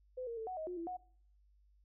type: tone with pitch steps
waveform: sine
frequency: 508 / 465.4 / 444.7 / 741 / 630 / 358.7 / 335.4 / 730 Hz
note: B4 / A#4 / A4 / F#5 / D#5 / F4 / E4 / F#5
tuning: +49 / -3 / +18 / +2 / +21 / +46 / +30 / -24 cents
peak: -39 dBFS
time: 0.17-0.97 s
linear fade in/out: 10 ms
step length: 100 ms
effects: noise-tail reverb RT60 0.6 s tail -23 dB re dry + added 50 Hz sine -65 dBFS peak until 1.84 s

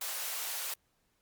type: high-pass noise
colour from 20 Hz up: white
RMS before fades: -37 dBFS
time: 0.01-0.74 s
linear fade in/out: 5 ms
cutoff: 520 Hz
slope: 24 dB/octave
effects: pink hiss -75 dBFS RMS until 1.21 s + Opus 48 kbps

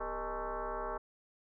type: tone with frequency modulation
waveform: sine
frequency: 250 Hz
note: B3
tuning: 21 cents sharp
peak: -35 dBFS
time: 0-0.98 s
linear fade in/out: 10 ms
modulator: 217 Hz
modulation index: 5.2
effects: none

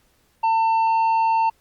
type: tone with tanh clipping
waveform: triangle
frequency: 900 Hz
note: A5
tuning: 39 cents sharp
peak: -17 dBFS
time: 0.43-1.5 s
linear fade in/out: 10 ms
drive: 9 dB
effects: pink hiss -62 dBFS RMS until 1.6 s + Opus 48 kbps

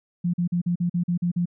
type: tone bursts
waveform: sine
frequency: 174.61 Hz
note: F3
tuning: in tune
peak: -20 dBFS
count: 9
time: 0.24-1.457 s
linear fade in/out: 10 ms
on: 97 ms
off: 43 ms
effects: none

